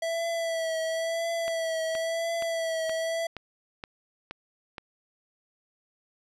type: tone with vibrato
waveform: square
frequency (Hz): 658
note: E5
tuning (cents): -3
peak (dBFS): -28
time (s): 0.02-3.27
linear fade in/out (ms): 5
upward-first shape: triangle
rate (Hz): 0.97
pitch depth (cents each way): 39
type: click train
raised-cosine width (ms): 0.3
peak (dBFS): -21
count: 8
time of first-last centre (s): 1.48-4.782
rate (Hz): 2.12
effects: low-pass 10000 Hz 12 dB/octave